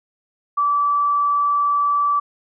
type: tone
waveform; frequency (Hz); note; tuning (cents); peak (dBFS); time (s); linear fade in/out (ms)
sine; 1157; D6; -26; -15; 0.57-2.2; 10
effects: none